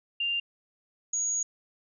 sine tone pair in turn, 2792 / 6694 Hz, F7 / G#8, -1 / +13 cents, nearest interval octave + minor third, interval 1514 cents, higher second, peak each -26 dBFS, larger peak neither, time 0.2-0.4 / 1.13-1.43 s, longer second, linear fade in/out 5 ms, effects none

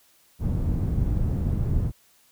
white low-pass noise, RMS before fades -24 dBFS, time 0.39-1.92 s, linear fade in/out 50 ms, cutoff 110 Hz, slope 12 dB/octave, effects white hiss -60 dBFS RMS until 2.31 s

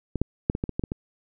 clicks, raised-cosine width 3 ms, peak -14 / -9 / -7 / -15 / -13 / -16 / -13 / -14 / -15 dBFS, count 9, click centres 0.157 / 0.216 / 0.499 / 0.551 / 0.639 / 0.693 / 0.795 / 0.838 / 0.919 s, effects none

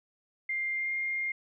sine tone with pitch glide, 2100 to 2119 Hz, C7 to C7, +6 to +21 cents, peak -29 dBFS, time 0.49-1.32 s, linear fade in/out 5 ms, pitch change +15 cents, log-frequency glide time 0.72-0.93 s, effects none

